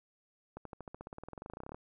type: accelerating click train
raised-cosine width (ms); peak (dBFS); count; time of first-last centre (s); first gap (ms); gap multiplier
1; -30; 25; 0.57-1.745; 83; 0.95
effects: none